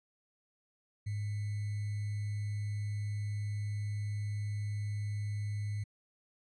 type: tone with sample-and-hold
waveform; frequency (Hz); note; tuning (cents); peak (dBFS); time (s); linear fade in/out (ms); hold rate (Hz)
sine; 103.83; G#2; 0; -33; 1.06-5.84; 10; 2100
effects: resampled to 24000 Hz